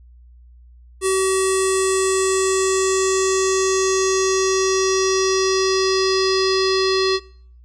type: tone with low-pass filter sweep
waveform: square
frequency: 380.5 Hz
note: F#4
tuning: 48 cents sharp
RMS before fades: -18 dBFS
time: 1.01-7.2 s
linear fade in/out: 50 ms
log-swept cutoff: 9200 to 4500 Hz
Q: 5.7
effects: noise-tail reverb RT60 0.6 s tail -24 dB re dry + added 60 Hz sine -43 dBFS peak until 7.64 s